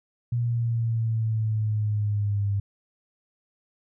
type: exponential sweep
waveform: sine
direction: down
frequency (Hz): 120 to 99.8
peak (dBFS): -22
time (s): 0.32-2.6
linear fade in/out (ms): 5
effects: none